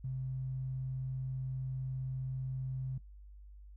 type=tone with tanh clipping; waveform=triangle; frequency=130.81 Hz; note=C3; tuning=in tune; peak=-35 dBFS; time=0.04-2.98 s; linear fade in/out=5 ms; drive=3 dB; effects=noise-tail reverb RT60 0.1 s tail -18 dB re dry + added 50 Hz sine -50 dBFS peak until 3.76 s